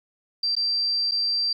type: tone with dropouts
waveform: sine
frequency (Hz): 4701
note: D8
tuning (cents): +1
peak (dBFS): -21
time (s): 0.43-1.53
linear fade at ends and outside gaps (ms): 5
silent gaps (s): 0.553-0.565 / 1.112-1.118
effects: 10-bit